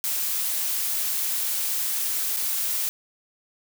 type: noise with dropouts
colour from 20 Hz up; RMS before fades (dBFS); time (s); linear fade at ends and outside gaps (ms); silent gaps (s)
blue; -26; 0.04-2.89; 0; 2.364-2.37
effects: none